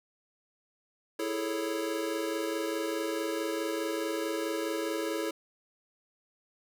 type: chord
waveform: square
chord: A major seventh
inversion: second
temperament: equal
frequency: 329.6 / 415.3 / 440 / 554.4 Hz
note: E4 / G#4 / A4 / C#5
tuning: 0 / 0 / 0 / 0 cents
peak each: -35 / -39 / -37 / -38 dBFS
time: 1.19-5.31 s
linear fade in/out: 5 ms
effects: none